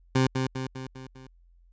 20% pulse tone with echo, 130.81 Hz, C3, in tune, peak -15 dBFS, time 0.15-0.27 s, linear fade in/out 5 ms, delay 200 ms, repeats 5, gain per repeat -5 dB, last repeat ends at 1.27 s, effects added 43 Hz sine -55 dBFS peak until 1.72 s + resampled to 16000 Hz

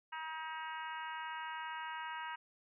harmonic tone, 317.5 Hz, D#4, 35 cents sharp, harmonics 3 / 4 / 5 / 6 / 7 / 8 / 9, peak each -43 / -49 / -47 / -51 / -55 / -57 / -53 dBFS, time 0.12-2.36 s, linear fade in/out 10 ms, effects none

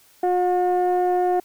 sine tone pair together, 359.3 / 721.1 Hz, F4 / F#5, +49 / -45 cents, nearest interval octave, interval 1206 cents, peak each -18 dBFS, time 0.23-1.4 s, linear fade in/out 5 ms, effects tanh soft clip ceiling -14 dBFS + white hiss -55 dBFS RMS until 1.44 s

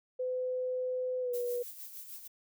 sine tone with pitch glide, 507 to 486.3 Hz, B4 to B4, +45 to -27 cents, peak -31 dBFS, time 0.19-1.63 s, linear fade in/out 10 ms, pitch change -72 cents, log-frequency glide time 1.21-1.33 s
violet noise with tremolo, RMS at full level -44 dBFS, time 1.33-2.28 s, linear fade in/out 10 ms, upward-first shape sine, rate 6.5 Hz, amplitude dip 55%
effects none

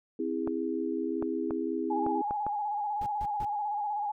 sine chord, C augmented, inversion none, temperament just, 261.6 / 327 / 408.8 Hz, C4 / E4 / G#4, 0 / -14 / -27 cents, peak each -34 / -32 / -34 dBFS, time 0.19-2.22 s, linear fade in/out 5 ms
clicks, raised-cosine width 1 ms, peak -22 dBFS, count 6, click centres 0.475 / 1.225 / 1.508 / 2.065 / 2.309 / 2.466 s
sine tone with vibrato, 830.6 Hz, G#5, in tune, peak -29 dBFS, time 1.9-4.12 s, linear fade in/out 10 ms, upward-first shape square, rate 16 Hz, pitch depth 38 cents each way
brown noise bursts, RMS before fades -40 dBFS, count 3, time 3.01-3.452 s, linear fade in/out 5 ms, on 54 ms, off 140 ms
effects none

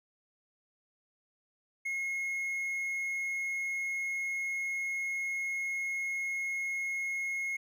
triangle tone, 2162 Hz, C#7, 44 cents flat, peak -30 dBFS, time 1.85-7.57 s, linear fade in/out 10 ms, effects none

